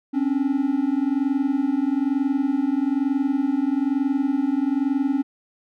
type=tone pair together; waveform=triangle; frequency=265.3 / 286.4 Hz; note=C4 / D4; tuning=+24 / -43 cents; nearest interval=minor second; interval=133 cents; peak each=-20 dBFS; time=0.13-5.23 s; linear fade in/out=20 ms; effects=none